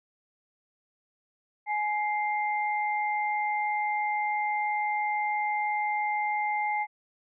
sine tone pair together, 840.5 / 2099 Hz, G#5 / C7, +20 / +5 cents, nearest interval octave + major third, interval 1585 cents, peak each -27 / -31 dBFS, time 1.66-6.87 s, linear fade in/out 50 ms, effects none

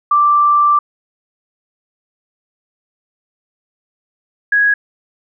sine tone pair in turn, 1174.7 / 1660.7 Hz, D6 / G#6, 0 / -1 cents, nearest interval tritone, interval 599 cents, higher second, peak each -8 / -9 dBFS, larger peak first, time 0.11-0.79 / 4.52-4.74 s, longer first, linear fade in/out 5 ms, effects none

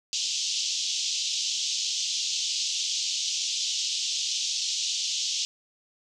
white band-pass noise, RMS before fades -29 dBFS, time 0.13-5.45 s, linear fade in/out 0 ms, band 2900 to 6700 Hz, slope 48 dB/octave, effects none

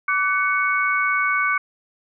sine tone cluster, 1160 / 1500 / 2221 Hz, D6 / F#6 / C#7, -22 / +23 / +3 cents, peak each -22 dBFS, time 0.08-1.58 s, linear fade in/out 5 ms, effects none

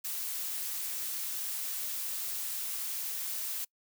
blue noise, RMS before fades -36 dBFS, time 0.04-3.65 s, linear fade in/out 10 ms, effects noise-tail reverb RT60 0.1 s tail -26 dB re dry

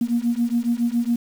sine beating tone pair, 233.1 / 240.3 Hz, A#3 / B3, 0 / -47 cents, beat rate 7.2 Hz, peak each -21 / -21 dBFS, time 0.01-1.16 s, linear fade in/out 5 ms, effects tanh soft clip ceiling -11 dBFS + 7-bit

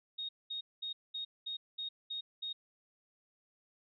sine tone bursts, 3729 Hz, A#7, in tune, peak -37 dBFS, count 8, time 0.18-2.53 s, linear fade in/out 10 ms, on 110 ms, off 210 ms, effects none

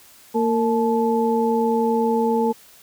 sine tone cluster, 230.3 / 457.6 / 868 Hz, A#3 / A#4 / A5, -21 / -32 / -24 cents, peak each -21 / -20 / -23 dBFS, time 0.34-2.53 s, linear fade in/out 20 ms, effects white hiss -49 dBFS RMS until 2.82 s

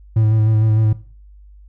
triangle tone with vibrato, 109.2 Hz, A2, 13 cents flat, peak -9 dBFS, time 0.16-0.93 s, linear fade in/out 5 ms, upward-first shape square, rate 6.6 Hz, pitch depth 19 cents each way, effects noise-tail reverb RT60 0.4 s tail -17 dB re dry + added 50 Hz sine -40 dBFS peak until 1.68 s

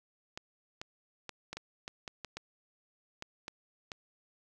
clicks, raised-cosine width 0.2 ms, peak -23 dBFS, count 12, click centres 0.375 / 0.815 / 1.293 / 1.53 / 1.57 / 1.879 / 2.078 / 2.247 / 2.37 / 3.224 / 3.481 / 3.918 s, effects none

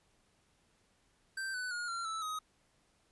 square tone with pitch steps, 1563 / 1496.7 / 1433.3 / 1372.5 / 1314.3 / 1258.6 Hz, G6 / F#6 / F6 / F6 / E6 / D#6, -6 / +19 / +45 / -31 / -6 / +19 cents, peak -37 dBFS, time 1.37-2.39 s, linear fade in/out 5 ms, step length 170 ms, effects pink hiss -72 dBFS RMS until 3.11 s + resampled to 24000 Hz

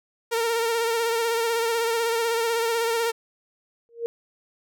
sawtooth tone with vibrato, 460.5 Hz, A#4, 21 cents flat, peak -18 dBFS, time 0.31-3.12 s, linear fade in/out 20 ms, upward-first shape sine, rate 16 Hz, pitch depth 38 cents each way
sine tone with exponential growth, 466.2 Hz, A#4, in tune, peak -20 dBFS, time 3.89-4.06 s, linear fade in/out 0 ms, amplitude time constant 36 ms
effects none

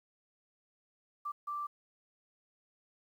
sine tone bursts at uneven times, 1174 Hz, D6, 1 cent flat, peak -35 dBFS, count 2, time 1.25-1.32 / 1.47-1.67 s, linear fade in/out 10 ms, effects 11-bit

